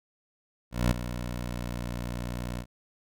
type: tone with ADSR envelope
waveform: 15% pulse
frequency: 60.2 Hz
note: B1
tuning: 44 cents flat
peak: -14 dBFS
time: 0.71-2.66 s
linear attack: 200 ms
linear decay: 16 ms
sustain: -12 dB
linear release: 70 ms
effects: none